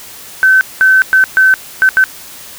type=tone bursts at uneven times; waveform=sine; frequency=1532 Hz; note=G6; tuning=40 cents flat; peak=-4 dBFS; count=6; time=0.43-0.61 / 0.81-1.02 / 1.13-1.24 / 1.37-1.54 / 1.82-1.89 / 1.97-2.04 s; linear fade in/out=0 ms; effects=white hiss -32 dBFS RMS until 2.58 s